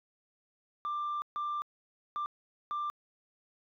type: tone bursts at uneven times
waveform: sine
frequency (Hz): 1185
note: D6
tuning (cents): +15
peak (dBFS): -30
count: 4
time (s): 0.85-1.22 / 1.36-1.62 / 2.16-2.26 / 2.71-2.9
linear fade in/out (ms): 0
effects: tanh soft clip ceiling -30 dBFS